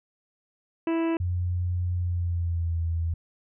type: harmonic tone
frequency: 329.6 Hz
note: E4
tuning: in tune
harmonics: 1 / 2 / 3 / 4 / 5 / 6 / 7 / 8 / 9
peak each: -23 / -35 / -36 / -46 / -45 / -47 / -48 / -42 / -52 dBFS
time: 0.87-1.17 s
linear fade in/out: 2 ms
type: tone with pitch glide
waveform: sine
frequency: 89 to 83.04 Hz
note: F2 to E2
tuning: +33 to +13 cents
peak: -24 dBFS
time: 1.2-3.14 s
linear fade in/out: 5 ms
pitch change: -120 cents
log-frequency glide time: 1.97-2.79 s
effects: none